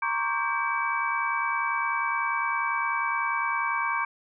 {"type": "tone cluster", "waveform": "sine", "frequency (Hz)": [932, 1079, 1149, 1578, 2294], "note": ["A#5", "C#6", "D6", "G6", "D7"], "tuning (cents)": [-1, -47, -38, 11, -41], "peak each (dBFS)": -31, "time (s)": [0.02, 4.05], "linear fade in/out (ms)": 5, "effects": []}